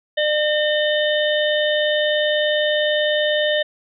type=harmonic tone with a mistuned harmonic; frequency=607 Hz; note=D#5; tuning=43 cents flat; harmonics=1 / 3 / 5 / 6; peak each=-18 / -23 / -25 / -26 dBFS; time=0.17-3.63 s; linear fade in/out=10 ms; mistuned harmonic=1; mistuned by=-15 cents; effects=none